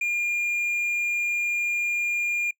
triangle tone, 2411 Hz, D7, 45 cents sharp, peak -21 dBFS, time 0.01-2.51 s, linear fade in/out 5 ms, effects noise-tail reverb RT60 0.1 s tail -24 dB re dry

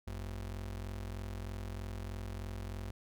square ring-modulated tone, 73.42 Hz, D2, in tune, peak -37 dBFS, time 0.07-2.91 s, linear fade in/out 5 ms, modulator 21.6 Hz, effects none

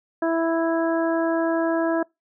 harmonic tone, 329.6 Hz, E4, in tune, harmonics 1 / 2 / 3 / 4 / 5, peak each -22 / -23 / -31 / -34 / -32 dBFS, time 0.22-2.03 s, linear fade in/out 5 ms, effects noise-tail reverb RT60 0.2 s tail -26 dB re dry

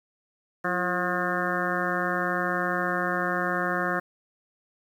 harmonic tone with a mistuned harmonic, 179.4 Hz, F3, 47 cents sharp, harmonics 1 / 2 / 3 / 4 / 6 / 7 / 8 / 9 / 10, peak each -33 / -33 / -33 / -33 / -33 / -33 / -33 / -33 / -33 dBFS, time 0.64-4 s, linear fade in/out 10 ms, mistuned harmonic 2, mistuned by -55 cents, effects 9-bit

